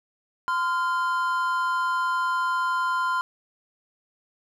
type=tone pair together; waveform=triangle; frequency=1027.5 / 1396.9 Hz; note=C6 / F6; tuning=-32 / 0 cents; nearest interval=perfect fourth; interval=532 cents; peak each=-22 / -25 dBFS; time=0.48-3.21 s; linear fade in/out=0 ms; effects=none